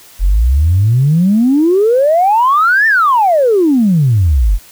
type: exponential two-way sweep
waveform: sine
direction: up then down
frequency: 41.7 to 1826 to 41.7 Hz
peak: -6 dBFS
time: 0.19-4.59 s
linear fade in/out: 50 ms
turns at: 2.87 s
effects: tanh soft clip ceiling -2 dBFS + white hiss -40 dBFS RMS until 4.71 s